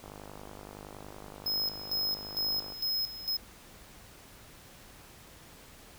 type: click train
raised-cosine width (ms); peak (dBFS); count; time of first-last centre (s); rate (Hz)
1; -31; 137; 0.04-2.722; 50.7
type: tone with tremolo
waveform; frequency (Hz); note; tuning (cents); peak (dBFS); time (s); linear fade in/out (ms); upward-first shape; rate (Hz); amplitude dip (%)
square; 5130; E8; -48; -29; 1.46-3.37; 5; square; 2.2; 75
effects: pink hiss -53 dBFS RMS until 5.98 s